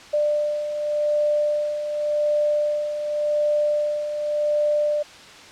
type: beating tone pair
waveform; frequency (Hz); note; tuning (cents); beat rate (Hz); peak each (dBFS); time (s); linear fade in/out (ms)
sine; 594 / 594.88; D5 / D5; +20 / +22; 0.88; -28 / -20; 0.13-5.03; 10
effects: white hiss -43 dBFS RMS until 5.51 s + low-pass 5000 Hz 12 dB/octave